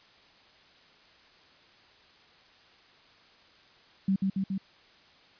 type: tone with echo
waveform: sine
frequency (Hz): 192.8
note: G3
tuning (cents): -28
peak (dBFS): -22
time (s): 4.08-4.16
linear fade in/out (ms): 5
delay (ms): 140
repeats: 3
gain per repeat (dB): -2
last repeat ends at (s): 4.58
effects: white hiss -58 dBFS RMS until 5.39 s + resampled to 11025 Hz